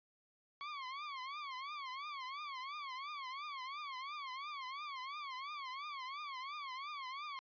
sawtooth tone with vibrato, 1108.7 Hz, C#6, in tune, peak -39 dBFS, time 0.61-7.39 s, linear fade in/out 0 ms, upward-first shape triangle, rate 2.9 Hz, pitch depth 180 cents each way, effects resampled to 11025 Hz

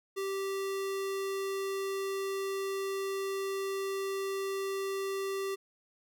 square tone, 390 Hz, G4, 9 cents flat, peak -33 dBFS, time 0.16-5.56 s, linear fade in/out 20 ms, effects none

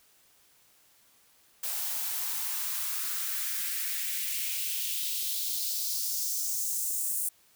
blue noise with high-pass filter sweep, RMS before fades -32 dBFS, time 1.63-7.29 s, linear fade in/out 5 ms, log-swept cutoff 640 to 8900 Hz, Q 2.2, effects white hiss -63 dBFS RMS until 7.55 s

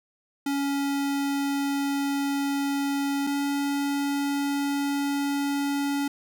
square tone pair in turn, 280 / 282.3 Hz, C#4 / C#4, +18 / +32 cents, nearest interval unison, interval 14 cents, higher second, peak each -25 dBFS, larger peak neither, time 0.46-3.27 / 3.27-6.08 s, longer neither, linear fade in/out 5 ms, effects none

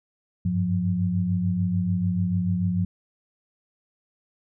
sine tone cluster, 94.2 / 101 / 178.1 Hz, F#2 / G#2 / F3, +32 / -48 / +34 cents, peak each -29 / -27 / -23 dBFS, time 0.45-2.85 s, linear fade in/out 5 ms, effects none

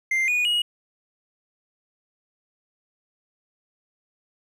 triangle tone with pitch steps, 2093 / 2460 / 2892 Hz, C7 / D#7 / F#7, 0 / -20 / -40 cents, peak -18 dBFS, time 0.11-0.62 s, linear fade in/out 5 ms, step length 170 ms, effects none

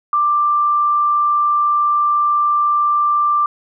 sine tone, 1181 Hz, D6, 9 cents sharp, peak -12 dBFS, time 0.13-3.46 s, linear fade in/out 2 ms, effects none

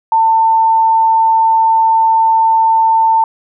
sine tone, 896 Hz, A5, 31 cents sharp, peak -7 dBFS, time 0.12-3.24 s, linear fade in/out 2 ms, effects none

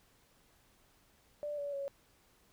sine tone with pitch steps, 589 / 572.6 / 556.6 Hz, D5 / D5 / C#5, +5 / -44 / +7 cents, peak -36 dBFS, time 1.43-1.88 s, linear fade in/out 0 ms, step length 150 ms, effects pink hiss -68 dBFS RMS until 2.52 s

